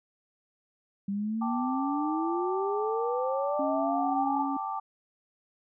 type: exponential sweep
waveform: sine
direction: up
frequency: 196 to 880 Hz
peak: -28 dBFS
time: 1.08-4.46 s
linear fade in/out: 5 ms
type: chord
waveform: sine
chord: G suspended second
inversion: none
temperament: equal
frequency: 784 / 880 / 1174.7 Hz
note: G5 / A5 / D6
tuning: 0 / 0 / 0 cents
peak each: -35 dBFS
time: 1.41-4.8 s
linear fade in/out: 10 ms
type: tone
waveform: sine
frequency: 276.7 Hz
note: C#4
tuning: 3 cents flat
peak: -30 dBFS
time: 3.59-4.57 s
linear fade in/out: 5 ms
effects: none